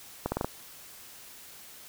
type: accelerating click train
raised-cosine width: 1 ms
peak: -14 dBFS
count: 5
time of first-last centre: 0.26-0.445 s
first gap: 60 ms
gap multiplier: 0.83
effects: white hiss -49 dBFS RMS until 1.88 s

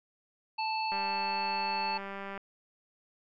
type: harmonic tone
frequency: 880 Hz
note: A5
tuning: in tune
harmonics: 1 / 3 / 5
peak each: -31 / -37 / -39 dBFS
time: 0.58-1.98 s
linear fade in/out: 10 ms
type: click train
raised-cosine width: 0.5 ms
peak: -26 dBFS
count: 288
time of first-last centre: 0.92-2.377 s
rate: 197 Hz
effects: none

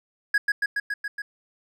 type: tone with echo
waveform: triangle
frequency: 1661 Hz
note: G#6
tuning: in tune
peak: -15 dBFS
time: 0.34-0.38 s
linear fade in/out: 5 ms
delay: 140 ms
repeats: 6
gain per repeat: -2 dB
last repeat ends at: 1.22 s
effects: none

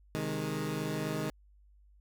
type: chord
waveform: 20% pulse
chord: Ab major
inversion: first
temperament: equal with one note detuned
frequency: 131.57 / 155.56 / 207.7 Hz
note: C3 / Eb3 / Ab3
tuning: +10 / 0 / 0 cents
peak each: -35 / -30 / -33 dBFS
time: 0.15-1.3 s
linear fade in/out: 0 ms
effects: added 50 Hz sine -58 dBFS peak until 2 s

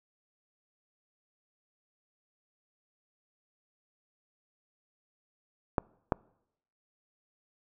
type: clicks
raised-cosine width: 1 ms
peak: -11 dBFS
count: 2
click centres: 5.782 / 6.122 s
effects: noise-tail reverb RT60 0.8 s tail -26 dB re dry

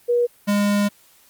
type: tone pair in turn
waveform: sine / square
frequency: 481.2 / 204.3 Hz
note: B4 / G#3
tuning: -45 / -28 cents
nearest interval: octave + minor third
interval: 1483 cents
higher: first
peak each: -15 / -17 dBFS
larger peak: first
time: 0.08-0.27 / 0.47-0.89 s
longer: second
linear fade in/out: 20 ms
effects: white hiss -54 dBFS RMS until 1.29 s + Opus 32 kbps

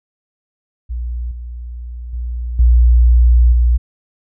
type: tone with level steps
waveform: sine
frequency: 59.8 Hz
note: A#1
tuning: 45 cents sharp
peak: -19 / -25 / -19 / -5 / -8 dBFS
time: 0.89-3.78 s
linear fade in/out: 20 ms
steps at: 1.31 / 2.13 / 2.59 / 3.52 s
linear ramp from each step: 5 ms
effects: tanh soft clip ceiling -1 dBFS

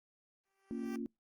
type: tone with exponential growth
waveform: 10% pulse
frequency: 390 Hz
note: G4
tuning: 9 cents flat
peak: -38 dBFS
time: 0.45-0.96 s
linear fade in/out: 2 ms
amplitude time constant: 110 ms
type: chord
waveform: sine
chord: Bb minor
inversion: none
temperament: equal with one note detuned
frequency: 230.8 / 277.2 / 349.2 Hz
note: Bb3 / Db4 / F4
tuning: -17 / 0 / 0 cents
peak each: -39 / -42 / -44 dBFS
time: 0.71-1.06 s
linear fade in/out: 0 ms
effects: noise-tail reverb RT60 0.2 s tail -26 dB re dry + Opus 32 kbps

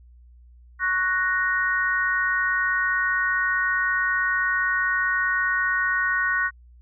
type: chord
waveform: sine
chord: F# major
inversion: second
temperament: equal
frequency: 1108.7 / 1480 / 1864.7 Hz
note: C#6 / F#6 / A#6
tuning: 0 / 0 / 0 cents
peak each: -28 / -23 / -24 dBFS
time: 0.79-6.51 s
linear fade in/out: 50 ms
effects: added 60 Hz sine -47 dBFS peak until 6.81 s

